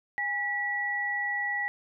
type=tone pair together; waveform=sine; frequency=816.9 / 1943 Hz; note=G#5 / B6; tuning=-29 / -29 cents; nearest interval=octave + minor third; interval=1500 cents; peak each=-35 / -28 dBFS; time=0.18-1.68 s; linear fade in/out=0 ms; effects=none